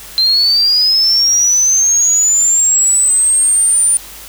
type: linear sweep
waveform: sine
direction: up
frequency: 4100 to 9300 Hz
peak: -8 dBFS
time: 0.18-3.97 s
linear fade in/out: 0 ms
effects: added 50 Hz sine -42 dBFS peak until 4.28 s + white hiss -33 dBFS RMS until 4.28 s